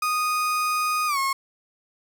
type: tone with pitch glide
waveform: 35% pulse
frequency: 1240 to 1085.7 Hz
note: D#6 to C#6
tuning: -6 to -36 cents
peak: -20 dBFS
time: 0.02-1.33 s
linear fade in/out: 5 ms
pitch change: -230 cents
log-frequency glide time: 1.07-1.18 s
effects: 9-bit